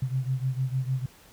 sine beating tone pair, 128.6 / 135.2 Hz, C3 / C#3, -30 / -43 cents, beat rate 6.6 Hz, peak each -27 / -30 dBFS, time 0.02-1.06 s, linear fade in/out 5 ms, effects pink hiss -54 dBFS RMS until 1.32 s

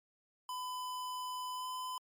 square tone with pitch glide, 1005 to 1013.7 Hz, B5 to B5, +30 to +45 cents, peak -39 dBFS, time 0.49-1.98 s, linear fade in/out 2 ms, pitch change +15 cents, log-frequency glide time 1.54-1.67 s, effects MP3 96 kbps

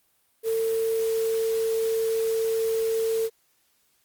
sine tone in noise, 450 Hz, A4, 39 cents sharp, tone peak -22 dBFS, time 0.43-3.3 s, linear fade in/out 50 ms, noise white, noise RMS -39 dBFS, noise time 0.43-3.3 s, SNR +14 dB, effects white hiss -67 dBFS RMS until 4.04 s + Opus 32 kbps

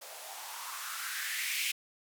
violet noise with band-pass filter sweep, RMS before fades -38 dBFS, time 0.01-1.72 s, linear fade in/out 10 ms, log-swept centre 580 to 2600 Hz, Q 4.3, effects none

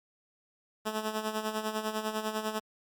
10% pulse tone with tremolo, 216.5 Hz, A3, 28 cents flat, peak -21 dBFS, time 0.85-2.6 s, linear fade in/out 20 ms, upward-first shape sine, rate 10 Hz, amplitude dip 65%, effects Opus 48 kbps

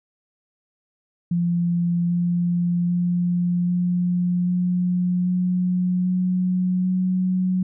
sine tone with pitch steps, 172.8 / 174.4 / 176.02 / 177.66 / 179.31 / 180.97 / 182.65 / 184.35 Hz, F3 / F3 / F3 / F3 / F3 / F#3 / F#3 / F#3, -18 / -2 / +14 / +30 / +46 / -38 / -22 / -6 cents, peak -18 dBFS, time 1.31-7.63 s, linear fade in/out 5 ms, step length 790 ms, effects none

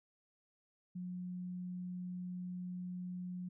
sine tone, 180.3 Hz, F#3, 45 cents flat, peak -40 dBFS, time 0.95-3.49 s, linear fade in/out 10 ms, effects none

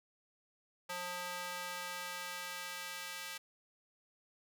square tone with high-pass filter sweep, 178.4 Hz, F3, 37 cents sharp, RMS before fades -43 dBFS, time 0.89-3.38 s, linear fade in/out 10 ms, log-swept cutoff 810 to 1900 Hz, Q 0.84, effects none

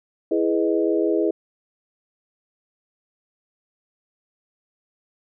sine chord, E major seventh, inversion none, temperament equal, 329.6 / 415.3 / 493.9 / 622.3 Hz, E4 / G#4 / B4 / D#5, 0 / 0 / 0 / 0 cents, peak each -21 / -22 / -26 / -27 dBFS, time 0.31-1.31 s, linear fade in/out 5 ms, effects none

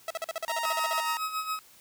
sawtooth tone bursts, 654 Hz, E5, 14 cents flat, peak -26 dBFS, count 14, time 0.08-1.002 s, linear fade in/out 2 ms, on 25 ms, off 44 ms
sawtooth tone, 932.3 Hz, A#5, in tune, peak -26 dBFS, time 0.48-1.17 s, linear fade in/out 0 ms
40% pulse tone with tremolo, 1274 Hz, D#6, 41 cents sharp, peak -27 dBFS, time 0.65-1.59 s, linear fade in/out 0 ms, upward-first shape sine, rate 7.2 Hz, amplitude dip 65%
effects white hiss -56 dBFS RMS until 1.8 s

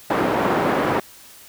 pink band-pass noise, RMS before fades -20 dBFS, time 0.1-1 s, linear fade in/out 5 ms, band 240 to 1300 Hz, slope 12 dB/octave, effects white hiss -45 dBFS RMS until 1.48 s

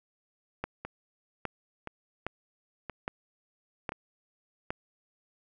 two click trains, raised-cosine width 0.5 ms, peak -17 / -22 dBFS, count 6 / 4, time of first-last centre 0.64-4.705 / 0.85-3.921 s, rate 1.23 / 0.977 Hz, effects none

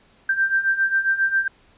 sine beating tone pair, 1568 / 1575.4 Hz, G6 / G6, 0 / +8 cents, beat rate 7.4 Hz, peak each -23 / -19 dBFS, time 0.29-1.48 s, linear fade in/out 5 ms, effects pink hiss -56 dBFS RMS until 1.77 s + resampled to 8000 Hz

